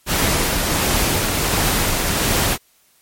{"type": "noise with tremolo", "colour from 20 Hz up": "pink", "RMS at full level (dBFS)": -17, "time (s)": [0.06, 2.58], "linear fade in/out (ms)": 50, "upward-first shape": "triangle", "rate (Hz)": 1.4, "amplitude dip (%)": 30, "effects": ["white hiss -57 dBFS RMS until 3.01 s", "MP3 64 kbps"]}